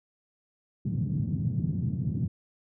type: band-pass noise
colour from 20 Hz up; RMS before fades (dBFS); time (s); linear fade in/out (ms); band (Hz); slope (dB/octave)
white; -29; 0.85-2.28; 5; 100 to 170; 24
effects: none